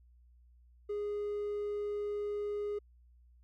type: tone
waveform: triangle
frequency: 413.2 Hz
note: G#4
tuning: 9 cents flat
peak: -31 dBFS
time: 0.89-2.79 s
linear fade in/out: 10 ms
effects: tanh soft clip ceiling -27 dBFS + added 60 Hz sine -59 dBFS peak until 3.43 s